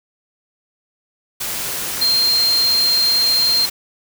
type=tone in noise; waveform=sine; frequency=4186 Hz; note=C8; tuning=in tune; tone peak=-13 dBFS; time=2.01-3.66 s; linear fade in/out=10 ms; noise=white; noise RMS=-24 dBFS; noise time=1.4-3.7 s; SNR=+8 dB; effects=none